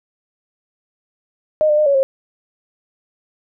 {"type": "tone with pitch steps", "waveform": "sine", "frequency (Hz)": [616, 599, 608, 560, 537], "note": ["D#5", "D5", "D#5", "C#5", "C5"], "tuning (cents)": [-17, 34, -40, 18, 45], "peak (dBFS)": -11, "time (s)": [1.61, 2.03], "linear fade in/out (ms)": 0, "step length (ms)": 84, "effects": []}